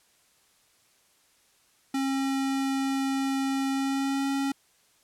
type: tone with pitch glide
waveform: square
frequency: 270.3 to 274.4 Hz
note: C#4 to C#4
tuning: -44 to -17 cents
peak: -26 dBFS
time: 1.94-4.52 s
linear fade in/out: 5 ms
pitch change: +27 cents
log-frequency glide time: 3.69-4.28 s
effects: white hiss -64 dBFS RMS until 5.03 s + low-pass 11000 Hz 12 dB/octave